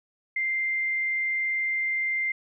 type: tone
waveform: sine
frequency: 2093 Hz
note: C7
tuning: in tune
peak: -24 dBFS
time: 0.36-2.32 s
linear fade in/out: 5 ms
effects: none